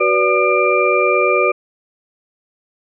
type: tone cluster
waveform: sine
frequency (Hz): 374.7 / 490.9 / 580 / 1213 / 2373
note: F#4 / B4 / D5 / D#6 / D7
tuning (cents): +22 / -10 / -22 / -44 / +17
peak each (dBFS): -18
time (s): 0-1.52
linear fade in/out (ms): 10
effects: none